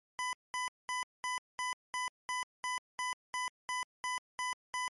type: tone bursts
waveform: 25% pulse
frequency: 1000 Hz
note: B5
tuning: 21 cents sharp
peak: -30 dBFS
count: 14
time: 0.19-4.88 s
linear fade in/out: 0 ms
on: 140 ms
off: 210 ms
effects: MP3 48 kbps